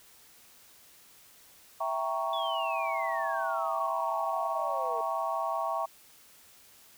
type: chord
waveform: sine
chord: E diminished seventh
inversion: none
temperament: equal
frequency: 659.3 / 784 / 932.3 / 1108.7 Hz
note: E5 / G5 / Bb5 / Db6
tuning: 0 / 0 / 0 / 0 cents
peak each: -33 / -35 / -35 / -33 dBFS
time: 1.8-5.86 s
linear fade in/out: 10 ms
type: exponential sweep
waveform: sine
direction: down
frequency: 3493 to 451.6 Hz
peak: -36 dBFS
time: 2.33-5.01 s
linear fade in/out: 2 ms
effects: tanh soft clip ceiling -17 dBFS + white hiss -57 dBFS RMS until 6.97 s